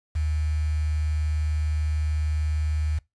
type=tone with quantisation; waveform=sine; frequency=76.6 Hz; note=D#2; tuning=27 cents flat; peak=-22 dBFS; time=0.15-2.99 s; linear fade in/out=10 ms; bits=7; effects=noise-tail reverb RT60 0.2 s tail -23 dB re dry + resampled to 22050 Hz